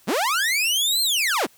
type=linear two-way sweep; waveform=sawtooth; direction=up then down; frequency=140 to 4243 to 140 Hz; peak=-16 dBFS; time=0.07-1.47 s; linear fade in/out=20 ms; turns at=1.02 s; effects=white hiss -55 dBFS RMS until 1.57 s